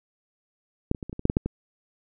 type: clicks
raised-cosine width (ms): 3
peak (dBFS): -8 / -21 / -21 / -22 / -22 / -21 / -6 / -10 / -6 / -14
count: 10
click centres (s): 0.914 / 0.948 / 1.028 / 1.096 / 1.129 / 1.194 / 1.254 / 1.299 / 1.369 / 1.46
effects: none